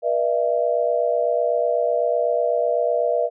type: tone cluster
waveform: sine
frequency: 482.6 / 604 / 672 Hz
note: B4 / D5 / E5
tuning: -40 / +48 / +33 cents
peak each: -22 dBFS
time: 0.02-3.3 s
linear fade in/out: 50 ms
effects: none